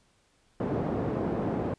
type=band-pass noise; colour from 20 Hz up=pink; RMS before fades=-30 dBFS; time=0.6-1.74 s; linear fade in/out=2 ms; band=140 to 600 Hz; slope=12 dB/octave; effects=pink hiss -67 dBFS RMS until 1.78 s + resampled to 22050 Hz